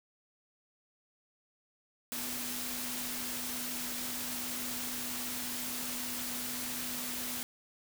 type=tone in noise; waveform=sine; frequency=246.9 Hz; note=B3; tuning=in tune; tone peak=-45 dBFS; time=2.12-7.43 s; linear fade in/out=0 ms; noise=white; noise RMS=-38 dBFS; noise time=2.12-7.43 s; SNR=-10 dB; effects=none